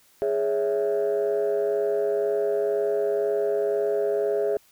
sine chord, C# minor, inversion second, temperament equal with one note detuned, 415.3 / 557.3 / 659.3 Hz, G#4 / C#5 / E5, 0 / +9 / 0 cents, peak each -22 / -27 / -27 dBFS, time 0.22-4.57 s, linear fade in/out 0 ms, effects tanh soft clip ceiling -16 dBFS + white hiss -59 dBFS RMS until 4.71 s

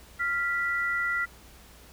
sine tone pair together, 1390.9 / 1967 Hz, F6 / B6, -7 / -7 cents, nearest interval tritone, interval 600 cents, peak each -28 dBFS, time 0.19-1.26 s, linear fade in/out 20 ms, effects added 60 Hz sine -53 dBFS peak until 1.92 s + pink hiss -53 dBFS RMS until 1.92 s

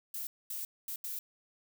violet noise bursts at uneven times, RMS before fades -39 dBFS, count 4, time 0.14-0.27 / 0.5-0.65 / 0.88-0.96 / 1.04-1.19 s, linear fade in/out 2 ms, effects none

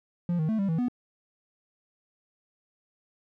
triangle tone with pitch steps, 174.1 / 156.8 / 220.2 / 196.9 / 162.8 / 246.6 Hz, F3 / D#3 / A3 / G3 / E3 / B3, -5 / +14 / +2 / +8 / -21 / -2 cents, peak -22 dBFS, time 0.29-0.884 s, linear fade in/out 2 ms, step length 99 ms, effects none

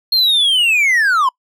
triangle linear sweep, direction down, 4277 to 987.8 Hz, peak -9 dBFS, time 0.12-1.29 s, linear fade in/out 5 ms, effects noise-tail reverb RT60 0.1 s tail -25 dB re dry

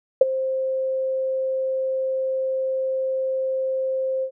sine tone with ADSR envelope, 526 Hz, C5, 9 cents sharp, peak -6 dBFS, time 0.21-4.31 s, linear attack 5 ms, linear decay 20 ms, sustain -15 dB, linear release 80 ms, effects none

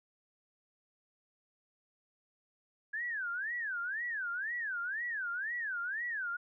sine tone with vibrato, 1643 Hz, G#6, 19 cents flat, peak -34 dBFS, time 2.93-6.37 s, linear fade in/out 10 ms, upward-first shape sine, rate 2 Hz, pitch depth 290 cents each way, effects none

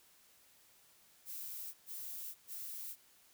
violet noise bursts, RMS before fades -45 dBFS, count 3, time 1.25-2.96 s, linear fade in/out 50 ms, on 490 ms, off 120 ms, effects white hiss -66 dBFS RMS until 3.33 s

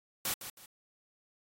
white noise with echo, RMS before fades -33 dBFS, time 0.25-0.34 s, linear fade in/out 2 ms, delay 160 ms, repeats 2, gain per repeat -10 dB, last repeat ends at 0.66 s, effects AAC 48 kbps

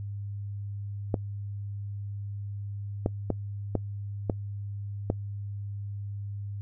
clicks, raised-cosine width 2 ms, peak -12 dBFS, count 6, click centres 1.142 / 3.061 / 3.303 / 3.753 / 4.298 / 5.101 s, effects noise-tail reverb RT60 0.1 s tail -23 dB re dry + added 101 Hz sine -33 dBFS peak until 6.61 s

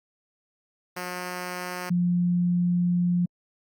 5% pulse / sine tone pair in turn, 179.9 / 176.2 Hz, F#3 / F3, -48 / +16 cents, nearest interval unison, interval 36 cents, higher first, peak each -20 / -20 dBFS, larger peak neither, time 0.96-1.9 / 1.9-3.26 s, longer second, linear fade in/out 10 ms, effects Opus 48 kbps

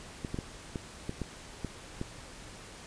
clicks, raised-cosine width 3 ms, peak -21 dBFS, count 8, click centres 0.248 / 0.344 / 0.388 / 0.758 / 1.094 / 1.217 / 1.647 / 2.014 s, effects pink hiss -48 dBFS RMS until 2.86 s + resampled to 22050 Hz

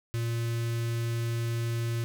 square tone with notch filter, 116.5 Hz, A#2, 1 cent flat, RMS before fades -30 dBFS, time 0.14-2.04 s, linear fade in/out 0 ms, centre 760 Hz, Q 0.81, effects none

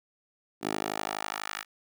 10% pulse tone with high-pass filter sweep, 52.1 Hz, G#1, 6 cents sharp, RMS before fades -34 dBFS, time 0.61-1.65 s, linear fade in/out 50 ms, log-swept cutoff 320 to 1600 Hz, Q 1.3, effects none

